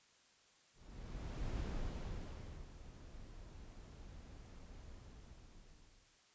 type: noise with ADSR envelope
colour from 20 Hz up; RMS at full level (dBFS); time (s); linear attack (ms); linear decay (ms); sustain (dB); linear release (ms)
brown; -40; 0.73-6.21; 850; 1100; -14; 1300
effects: white hiss -69 dBFS RMS until 6.34 s + resampled to 16000 Hz